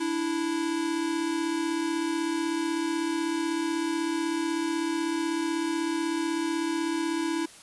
square tone pair together, 293.5 / 329.6 Hz, D4 / E4, -1 / 0 cents, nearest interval major second, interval 201 cents, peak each -33 / -28 dBFS, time 0-7.46 s, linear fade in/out 10 ms, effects white hiss -49 dBFS RMS until 7.62 s + resampled to 24000 Hz

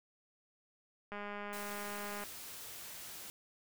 click train, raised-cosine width 0.5 ms, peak -29 dBFS, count 230, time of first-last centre 1.12-2.237 s, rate 205 Hz
white noise, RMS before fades -48 dBFS, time 1.53-3.3 s, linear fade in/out 0 ms
effects none

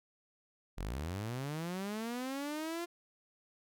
sawtooth linear sweep, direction up, 38.61 to 349.1 Hz, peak -33 dBFS, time 0.77-2.86 s, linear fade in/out 20 ms, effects none

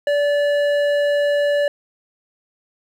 sine tone with hard clipping, 579 Hz, D5, 25 cents flat, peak -17 dBFS, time 0.07-1.68 s, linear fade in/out 2 ms, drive 10 dB, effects none

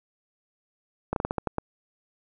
slowing click train, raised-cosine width 1 ms, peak -12 dBFS, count 8, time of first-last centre 1.13-1.583 s, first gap 32 ms, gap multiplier 1.23, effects none

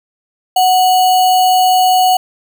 sine tone with sample-and-hold, 740 Hz, F#5, in tune, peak -7 dBFS, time 0.56-2.17 s, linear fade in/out 5 ms, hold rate 3675 Hz, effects none

